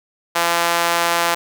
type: tone with high-pass filter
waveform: sawtooth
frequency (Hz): 170.4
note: F3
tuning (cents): -42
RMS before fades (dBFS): -18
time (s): 0.35-1.35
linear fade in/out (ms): 10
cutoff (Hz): 830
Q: 1.1
effects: none